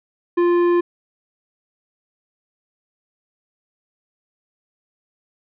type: tone with tanh clipping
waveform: sine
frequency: 348.3 Hz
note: F4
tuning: 5 cents flat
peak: -15 dBFS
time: 0.37-0.81 s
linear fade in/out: 10 ms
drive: 11 dB
effects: none